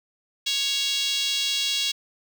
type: tone with high-pass filter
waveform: 5% pulse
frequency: 555 Hz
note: C#5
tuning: 2 cents sharp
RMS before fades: -25 dBFS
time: 0.46-1.92 s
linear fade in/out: 10 ms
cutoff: 3300 Hz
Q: 3
effects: none